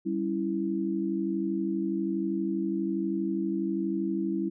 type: chord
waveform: sine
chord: C# diminished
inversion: second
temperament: equal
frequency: 196 / 277.2 / 329.6 Hz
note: G3 / C#4 / E4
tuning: 0 / 0 / 0 cents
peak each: -31 / -34 / -29 dBFS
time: 0.05-4.5 s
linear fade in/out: 20 ms
effects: none